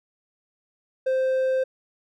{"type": "tone with hard clipping", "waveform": "sine", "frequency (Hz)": 522, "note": "C5", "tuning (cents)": -4, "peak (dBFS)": -21, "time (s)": [1.06, 1.64], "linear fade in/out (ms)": 10, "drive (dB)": 3, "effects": []}